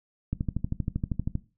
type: click train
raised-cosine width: 5 ms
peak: -15 dBFS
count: 14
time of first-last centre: 0.33-1.354 s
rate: 12.7 Hz
effects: noise-tail reverb RT60 0.3 s tail -17 dB re dry